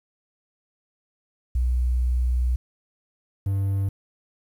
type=tone pair in turn; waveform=sine / triangle; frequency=61.74 / 98.01 Hz; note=B1 / G2; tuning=0 / 0 cents; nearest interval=minor sixth; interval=800 cents; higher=second; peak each=-19 dBFS; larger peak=neither; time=1.55-2.56 / 3.46-3.89 s; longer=first; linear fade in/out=5 ms; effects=9-bit